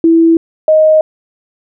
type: tone pair in turn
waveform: sine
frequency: 329.6 / 624.2 Hz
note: E4 / D#5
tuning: 0 / +5 cents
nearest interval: major seventh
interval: 1105 cents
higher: second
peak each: -4 dBFS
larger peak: neither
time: 0.04-0.37 / 0.68-1.01 s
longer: neither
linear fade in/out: 2 ms
effects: none